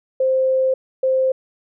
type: tone pair in turn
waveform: sine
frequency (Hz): 523.3 / 523.3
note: C5 / C5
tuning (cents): 0 / 0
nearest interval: unison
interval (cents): 0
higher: neither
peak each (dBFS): -14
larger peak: neither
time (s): 0.2-0.74 / 1.03-1.32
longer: first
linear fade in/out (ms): 5
effects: none